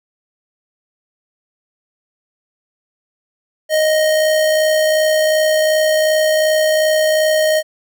square tone with amplitude modulation, 622.3 Hz, D#5, in tune, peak -11 dBFS, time 3.69-7.63 s, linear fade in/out 50 ms, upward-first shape sine, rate 62.7 Hz, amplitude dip 30%, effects none

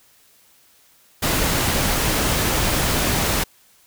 pink noise, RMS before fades -20 dBFS, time 1.22-3.44 s, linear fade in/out 10 ms, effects white hiss -55 dBFS RMS until 3.86 s

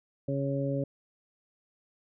harmonic tone, 138.59 Hz, C#3, in tune, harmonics 1 / 2 / 3 / 4, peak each -31 / -33 / -38 / -33 dBFS, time 0.28-0.84 s, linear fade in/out 5 ms, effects none

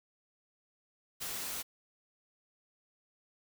white noise, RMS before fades -39 dBFS, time 1.2-1.63 s, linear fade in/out 20 ms, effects none

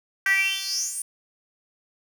10% pulse tone with high-pass filter sweep, 388.4 Hz, G4, 16 cents flat, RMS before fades -25 dBFS, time 0.26-1.02 s, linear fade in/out 2 ms, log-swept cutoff 1700 to 9600 Hz, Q 8.7, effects none

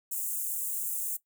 white high-pass noise, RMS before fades -33 dBFS, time 0.11-1.17 s, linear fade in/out 10 ms, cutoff 7200 Hz, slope 48 dB/octave, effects noise-tail reverb RT60 0.1 s tail -17 dB re dry

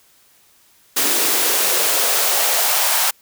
white noise with high-pass filter sweep, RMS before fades -17 dBFS, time 0.96-3.11 s, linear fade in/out 10 ms, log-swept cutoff 290 to 840 Hz, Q 2.1, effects white hiss -54 dBFS RMS until 3.21 s

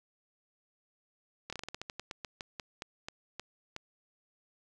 slowing click train, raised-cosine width 0.2 ms, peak -22 dBFS, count 18, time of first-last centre 1.5-3.764 s, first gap 26 ms, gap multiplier 1.18, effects none

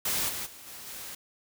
white noise with level steps, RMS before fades -29 / -35 / -48 / -44 / -41 dBFS, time 0.05-1.15 s, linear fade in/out 5 ms, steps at 0.28 / 0.45 / 0.66 / 0.86 s, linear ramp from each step 20 ms, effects none

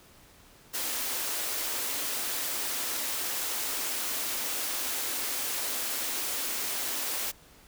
white high-pass noise, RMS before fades -32 dBFS, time 0.73-7.32 s, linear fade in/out 20 ms, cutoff 230 Hz, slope 96 dB/octave, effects pink hiss -56 dBFS RMS until 7.67 s

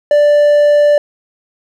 triangle tone, 587.3 Hz, D5, in tune, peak -4 dBFS, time 0.11-0.98 s, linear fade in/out 2 ms, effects none

